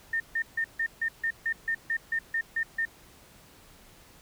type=tone bursts; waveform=sine; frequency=1819 Hz; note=A#6; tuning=43 cents flat; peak=-25 dBFS; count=13; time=0.13-2.853 s; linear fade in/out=5 ms; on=71 ms; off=150 ms; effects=pink hiss -55 dBFS RMS until 4.21 s